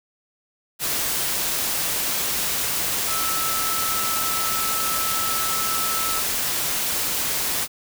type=tone in noise; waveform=sine; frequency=1311 Hz; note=E6; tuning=10 cents flat; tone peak=-27 dBFS; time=3.07-6.23 s; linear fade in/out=50 ms; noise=white; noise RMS=-24 dBFS; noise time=0.79-7.68 s; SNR=-6 dB; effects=none